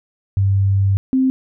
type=tone pair in turn; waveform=sine; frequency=98 / 261.6 Hz; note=G2 / C4; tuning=0 / 0 cents; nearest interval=octave + perfect fourth; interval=1700 cents; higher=second; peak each=-12 dBFS; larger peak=neither; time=0.37-0.97 / 1.13-1.3 s; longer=first; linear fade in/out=0 ms; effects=none